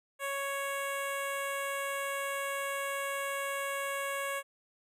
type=tone with notch filter; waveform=10% pulse; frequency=554.4 Hz; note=C#5; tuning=in tune; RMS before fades=-35 dBFS; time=0.19-4.43 s; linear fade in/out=50 ms; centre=4400 Hz; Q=0.86; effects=resampled to 32000 Hz